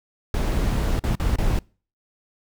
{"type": "noise with dropouts", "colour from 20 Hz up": "brown", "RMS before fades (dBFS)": -21, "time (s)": [0.34, 1.59], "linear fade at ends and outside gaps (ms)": 2, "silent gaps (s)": [[0.994, 1.038], [1.154, 1.198], [1.359, 1.384]], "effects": ["noise-tail reverb RT60 0.4 s tail -26 dB re dry"]}